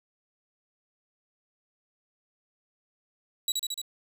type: tone with echo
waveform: 25% pulse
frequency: 3903 Hz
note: B7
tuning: 21 cents flat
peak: -21 dBFS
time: 3.48-3.52 s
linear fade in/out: 2 ms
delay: 74 ms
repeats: 4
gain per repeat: -2 dB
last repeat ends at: 3.816 s
effects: none